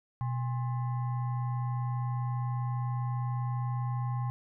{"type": "tone with frequency modulation", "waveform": "sine", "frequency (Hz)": 123.8, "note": "B2", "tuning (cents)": 5, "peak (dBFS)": -29, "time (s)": [0.21, 4.3], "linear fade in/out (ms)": 0, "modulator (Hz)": 935, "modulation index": 0.43, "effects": []}